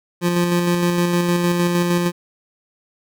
25% pulse tone with tremolo, 174.61 Hz, F3, in tune, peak -11 dBFS, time 0.21-2.12 s, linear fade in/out 50 ms, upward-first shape square, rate 6.5 Hz, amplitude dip 30%, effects none

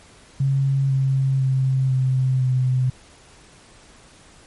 sine tone with pitch steps, 136.4 / 134.29 / 132.21 / 130.17 / 128.15 Hz, C#3 / C3 / C3 / C3 / C3, -28 / +45 / +18 / -9 / -36 cents, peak -16 dBFS, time 0.4-2.9 s, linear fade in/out 5 ms, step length 500 ms, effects pink hiss -49 dBFS RMS until 4.46 s + MP3 48 kbps

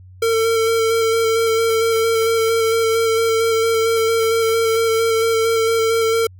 square tone with vibrato, 452.4 Hz, A4, 48 cents sharp, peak -15 dBFS, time 0.22-6.27 s, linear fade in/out 5 ms, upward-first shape square, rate 4.4 Hz, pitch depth 15 cents each way, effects added 92 Hz sine -39 dBFS peak until 6.39 s

